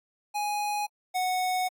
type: tone pair in turn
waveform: square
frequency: 830.6 / 737.2 Hz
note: G#5 / F#5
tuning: 0 / -7 cents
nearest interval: major second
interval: 207 cents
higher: first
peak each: -28 / -26 dBFS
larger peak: second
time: 0.34-0.87 / 1.14-1.69 s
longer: second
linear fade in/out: 20 ms
effects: AAC 64 kbps